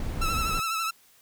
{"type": "noise", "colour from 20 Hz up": "brown", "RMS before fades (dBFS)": -30, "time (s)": [0, 0.6], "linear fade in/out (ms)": 2}
{"type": "tone with vibrato", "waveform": "sawtooth", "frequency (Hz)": 1318.5, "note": "E6", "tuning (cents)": 0, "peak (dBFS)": -23, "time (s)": [0.21, 0.91], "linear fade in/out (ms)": 10, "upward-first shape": "triangle", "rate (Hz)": 12, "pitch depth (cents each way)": 53}
{"effects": ["white hiss -59 dBFS RMS until 1.21 s"]}